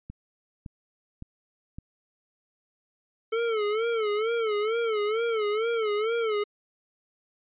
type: click train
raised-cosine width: 5 ms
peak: -26 dBFS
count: 4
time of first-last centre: 0.1-1.785 s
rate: 1.78 Hz
type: tone with vibrato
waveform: square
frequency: 440 Hz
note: A4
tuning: in tune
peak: -25 dBFS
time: 3.32-6.44 s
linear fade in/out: 10 ms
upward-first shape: sine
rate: 2.2 Hz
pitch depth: 110 cents each way
effects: resampled to 8000 Hz